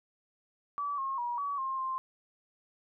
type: tone with pitch steps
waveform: sine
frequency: 1150 / 1078 / 959 / 1136 / 1063 / 1051 Hz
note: D6 / C#6 / A#5 / C#6 / C6 / C6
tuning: -37 / -49 / +49 / +42 / +27 / +7 cents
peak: -31 dBFS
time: 0.78-1.98 s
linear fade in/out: 0 ms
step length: 200 ms
effects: none